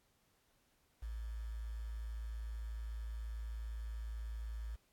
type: tone with quantisation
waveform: sine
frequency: 55.6 Hz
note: A1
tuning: 19 cents sharp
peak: -40 dBFS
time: 1.02-4.76 s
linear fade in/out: 10 ms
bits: 10
effects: pink hiss -75 dBFS RMS until 4.92 s + AAC 64 kbps